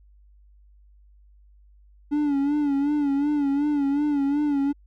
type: tone with vibrato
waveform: triangle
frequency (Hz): 286.9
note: D4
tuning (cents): -40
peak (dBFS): -18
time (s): 2.11-4.73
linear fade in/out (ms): 20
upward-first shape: sine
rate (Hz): 2.7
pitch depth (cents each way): 68
effects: added 50 Hz sine -51 dBFS peak until 4.86 s